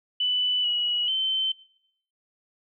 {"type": "tone with pitch steps", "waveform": "sine", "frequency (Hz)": [2985, 2922, 3085], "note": ["F#7", "F#7", "G7"], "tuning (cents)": [15, -22, -28], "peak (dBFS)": -22, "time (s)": [0.2, 1.52], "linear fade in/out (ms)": 5, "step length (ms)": 440, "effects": ["noise-tail reverb RT60 0.7 s tail -20 dB re dry"]}